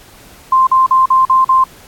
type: tone bursts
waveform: sine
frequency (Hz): 1046.5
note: C6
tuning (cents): 0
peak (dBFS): -6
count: 6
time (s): 0.52-1.64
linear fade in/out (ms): 5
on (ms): 150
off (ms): 44
effects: pink hiss -41 dBFS RMS until 1.87 s + AAC 64 kbps